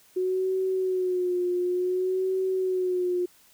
sine tone with vibrato, 366.9 Hz, F#4, 15 cents flat, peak -23 dBFS, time 0.16-3.26 s, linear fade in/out 10 ms, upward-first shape sine, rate 0.56 Hz, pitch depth 49 cents each way, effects white hiss -58 dBFS RMS until 3.53 s

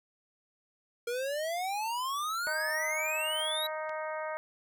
square exponential sweep, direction up, 466.3 to 3922 Hz, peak -32 dBFS, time 1.07-3.67 s, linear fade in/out 5 ms
harmonic tone, 311.1 Hz, D#4, in tune, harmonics 2 / 3 / 4 / 5 / 6 / 7, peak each -36 / -40 / -42 / -44 / -46 / -47 dBFS, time 2.47-4.37 s, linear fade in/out 0 ms
click, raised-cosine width 0.2 ms, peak -33 dBFS, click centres 3.894 s
effects none

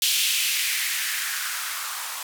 violet noise with band-pass filter sweep, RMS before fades -26 dBFS, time 0.02-2.23 s, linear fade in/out 2 ms, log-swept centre 3200 to 950 Hz, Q 2.5, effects none

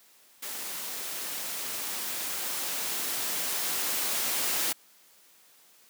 white noise with level ramp, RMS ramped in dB -37 to -28 dBFS, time 0.42-4.73 s, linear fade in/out 10 ms, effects white hiss -59 dBFS RMS until 5.89 s + high-pass 200 Hz 12 dB/octave

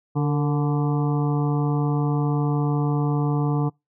harmonic tone with a mistuned harmonic, 145.5 Hz, D3, 16 cents flat, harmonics 1 / 2 / 3 / 5 / 6 / 7 / 8, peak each -20 / -26 / -30 / -34 / -36 / -37 / -38 dBFS, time 0.15-3.7 s, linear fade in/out 20 ms, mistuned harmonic 3, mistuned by +52 cents, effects noise-tail reverb RT60 0.2 s tail -26 dB re dry

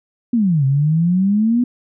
sine exponential two-way sweep, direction down then up, 249.3 to 132.1 to 249.3 Hz, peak -12 dBFS, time 0.33-1.64 s, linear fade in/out 5 ms, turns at 0.65 s, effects none

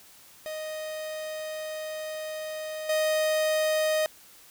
45% pulse tone with level steps, 622.3 Hz, D#5, in tune, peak -33 / -23 dBFS, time 0.46-4.06 s, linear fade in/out 0 ms, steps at 2.89 s, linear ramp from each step 5 ms, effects white hiss -53 dBFS RMS until 4.5 s

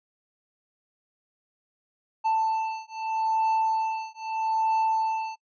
triangle beating tone pair, 885 / 885.79 Hz, A5 / A5, +10 / +11 cents, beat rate 0.79 Hz, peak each -25 dBFS, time 2.24-5.36 s, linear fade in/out 20 ms, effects noise-tail reverb RT60 0.1 s tail -23 dB re dry + resampled to 16000 Hz

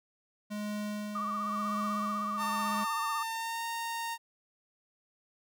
square tone with tremolo, 209 Hz, G#3, 11 cents sharp, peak -34 dBFS, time 0.5-2.85 s, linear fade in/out 20 ms, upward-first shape sine, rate 0.92 Hz, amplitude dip 45%
sine tone with vibrato, 1183 Hz, D6, 12 cents sharp, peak -32 dBFS, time 1.15-3.23 s, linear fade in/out 5 ms, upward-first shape sine, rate 16 Hz, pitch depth 74 cents each way
sawtooth tone with pitch glide, 900 to 922.6 Hz, A5 to A#5, +39 to -18 cents, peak -30 dBFS, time 2.37-4.18 s, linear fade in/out 50 ms, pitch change +43 cents, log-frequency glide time 3.24-3.65 s
effects none

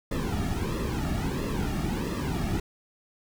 brown noise with flanger, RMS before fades -29 dBFS, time 0.11-2.6 s, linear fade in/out 5 ms, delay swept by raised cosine 1.3 to 2.01 ms, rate 1.5 Hz, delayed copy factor -0.8, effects none

